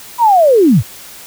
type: linear sweep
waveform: sine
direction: down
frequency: 987.8 to 77.8 Hz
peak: -5 dBFS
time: 0.18-0.83 s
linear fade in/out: 50 ms
effects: white hiss -34 dBFS RMS until 1.26 s